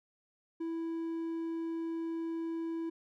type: tone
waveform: triangle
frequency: 329.6 Hz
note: E4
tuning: in tune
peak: -32 dBFS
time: 0.6-2.9 s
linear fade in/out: 10 ms
effects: none

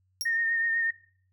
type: tone with exponential decay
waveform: sawtooth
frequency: 5588 Hz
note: F8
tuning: in tune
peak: -22 dBFS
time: 0.21-0.3 s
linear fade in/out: 0 ms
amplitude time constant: 19 ms
type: tone with vibrato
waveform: sine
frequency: 1835 Hz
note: A#6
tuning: 28 cents flat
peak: -24 dBFS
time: 0.25-0.91 s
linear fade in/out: 10 ms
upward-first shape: sine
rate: 8 Hz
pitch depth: 26 cents each way
effects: noise-tail reverb RT60 0.5 s tail -19 dB re dry + added 93 Hz sine -67 dBFS peak until 1.32 s

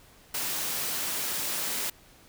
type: high-pass noise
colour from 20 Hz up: white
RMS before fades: -31 dBFS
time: 0.34-1.9 s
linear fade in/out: 5 ms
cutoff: 130 Hz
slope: 12 dB/octave
effects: pink hiss -56 dBFS RMS until 2.28 s

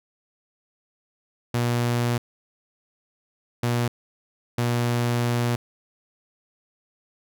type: tone bursts at uneven times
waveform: sawtooth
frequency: 120 Hz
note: B2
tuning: 49 cents flat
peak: -17 dBFS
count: 3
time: 1.54-2.18 / 3.63-3.88 / 4.58-5.56 s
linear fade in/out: 5 ms
effects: none

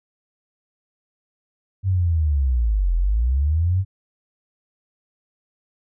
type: linear two-way sweep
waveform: sine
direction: down then up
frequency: 98 to 41.3 to 98 Hz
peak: -16 dBFS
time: 1.83-3.85 s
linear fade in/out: 50 ms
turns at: 2.95 s
effects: none

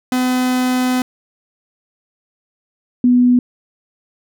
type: tone pair in turn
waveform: 45% pulse / sine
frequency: 253 / 246.8 Hz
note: B3 / B3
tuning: +42 / -1 cents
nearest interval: unison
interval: 43 cents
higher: first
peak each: -14 / -8 dBFS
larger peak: second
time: 0.12-1.02 / 3.04-3.39 s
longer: first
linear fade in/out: 2 ms
effects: none

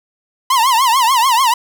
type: tone with vibrato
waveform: 45% pulse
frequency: 987.8 Hz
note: B5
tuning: in tune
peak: -10 dBFS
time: 0.5-1.54 s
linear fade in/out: 5 ms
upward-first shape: triangle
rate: 6.8 Hz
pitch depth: 210 cents each way
effects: none

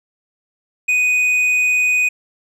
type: tone with tanh clipping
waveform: sine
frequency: 2489 Hz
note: D#7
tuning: in tune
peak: -14 dBFS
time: 0.88-2.09 s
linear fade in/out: 10 ms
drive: 6 dB
effects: none

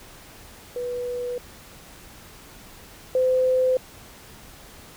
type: tone pair in turn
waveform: sine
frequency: 490 / 512.7 Hz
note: B4 / C5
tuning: -14 / -35 cents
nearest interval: minor second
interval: 79 cents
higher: second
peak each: -26 / -17 dBFS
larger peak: second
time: 0.76-1.38 / 3.15-3.77 s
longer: neither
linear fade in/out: 2 ms
effects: pink hiss -46 dBFS RMS until 4.96 s

